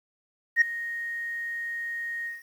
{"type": "tone with ADSR envelope", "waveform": "sine", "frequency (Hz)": 1864.7, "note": "A#6", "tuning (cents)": 0, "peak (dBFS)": -12, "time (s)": [0.56, 2.43], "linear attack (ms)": 55, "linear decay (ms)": 6, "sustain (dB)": -18, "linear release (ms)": 170, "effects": ["tanh soft clip ceiling -12 dBFS", "9-bit"]}